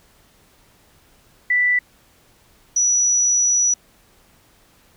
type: tone pair in turn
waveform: sine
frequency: 1975.5 / 5882 Hz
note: B6 / F#8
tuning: 0 / -11 cents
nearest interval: octave + perfect fifth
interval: 1889 cents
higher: second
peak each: -14 dBFS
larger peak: neither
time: 1.5-1.79 / 2.76-3.74 s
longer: second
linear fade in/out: 5 ms
effects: pink hiss -55 dBFS RMS until 4.96 s